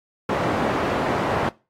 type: band-pass noise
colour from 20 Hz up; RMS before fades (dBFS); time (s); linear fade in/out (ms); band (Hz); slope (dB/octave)
white; -23; 0.29-1.49; 2; 100 to 860; 12
effects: noise-tail reverb RT60 0.3 s tail -21 dB re dry + AAC 48 kbps